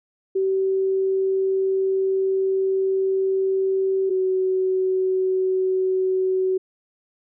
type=tone pair in turn; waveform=sine; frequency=383.3 / 375.2 Hz; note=G4 / F#4; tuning=-39 / +24 cents; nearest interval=unison; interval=37 cents; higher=first; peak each=-18 dBFS; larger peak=neither; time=0.35-4.1 / 4.1-6.58 s; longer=first; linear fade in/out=10 ms; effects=none